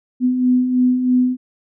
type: beating tone pair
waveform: sine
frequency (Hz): 248.7 / 251.8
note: B3 / B3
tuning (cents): +12 / +34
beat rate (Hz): 3.1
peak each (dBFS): -22 / -13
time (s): 0.2-1.37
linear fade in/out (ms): 50
effects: none